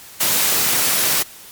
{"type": "high-pass noise", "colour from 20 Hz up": "white", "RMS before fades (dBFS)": -17, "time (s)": [0.2, 1.23], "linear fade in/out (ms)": 10, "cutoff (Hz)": 100, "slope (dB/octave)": 24, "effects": ["white hiss -40 dBFS RMS until 1.51 s", "MP3 96 kbps"]}